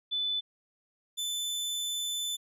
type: tone pair in turn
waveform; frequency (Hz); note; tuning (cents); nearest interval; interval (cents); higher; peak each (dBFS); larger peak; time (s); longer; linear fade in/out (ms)
sine / sawtooth; 3499 / 3516; A7 / A7; -10 / -2; unison; 8; second; -28; neither; 0.11-0.41 / 1.17-2.37; second; 20
effects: resampled to 32000 Hz